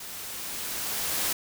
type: noise with level ramp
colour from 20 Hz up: white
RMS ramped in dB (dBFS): -40 to -27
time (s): 0-1.33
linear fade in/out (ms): 5
effects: none